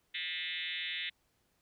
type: tone with frequency modulation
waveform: sine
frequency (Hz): 2794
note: F7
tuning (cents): 0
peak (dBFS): -35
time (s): 0.14-1.1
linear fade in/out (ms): 10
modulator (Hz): 168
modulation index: 5.8
effects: pink hiss -75 dBFS RMS until 1.61 s